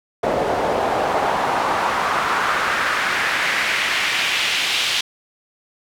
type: noise with band-pass filter sweep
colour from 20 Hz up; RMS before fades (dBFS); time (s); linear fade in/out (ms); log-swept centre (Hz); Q
pink; -20; 0.23-5.01; 5; 560 to 3400; 1.8
effects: none